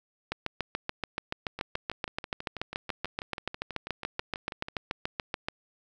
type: two click trains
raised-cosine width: 0.3 ms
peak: -21 / -14 dBFS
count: 20 / 37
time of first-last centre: 1.59-4.684 / 0.32-5.485 s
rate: 6.14 / 6.97 Hz
effects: none